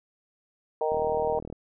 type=harmonic tone; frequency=155.56 Hz; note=D#3; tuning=in tune; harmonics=3 / 4 / 5 / 6; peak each=-27 / -29 / -31 / -33 dBFS; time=0.81-1.39 s; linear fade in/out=2 ms
type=click train; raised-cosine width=2 ms; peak=-25 dBFS; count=25; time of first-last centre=0.92-1.526 s; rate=39.6 Hz
effects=none